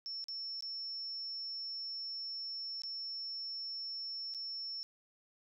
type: tone with dropouts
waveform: sine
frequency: 5400 Hz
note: E8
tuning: 41 cents sharp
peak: -39 dBFS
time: 0.06-4.83 s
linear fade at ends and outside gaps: 0 ms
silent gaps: 0.241-0.284 / 0.607-0.624 / 2.819-2.835 / 4.339-4.347 s
effects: none